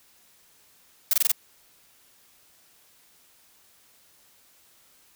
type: noise bursts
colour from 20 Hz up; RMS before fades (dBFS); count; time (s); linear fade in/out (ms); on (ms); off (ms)
blue; -20; 5; 1.11-1.317; 2; 23; 23
effects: white hiss -59 dBFS RMS until 5.15 s